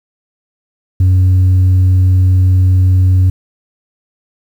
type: tone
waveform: sine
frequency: 92.5 Hz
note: F#2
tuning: in tune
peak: -3 dBFS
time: 1-3.3 s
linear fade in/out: 5 ms
effects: tanh soft clip ceiling -5 dBFS + 7-bit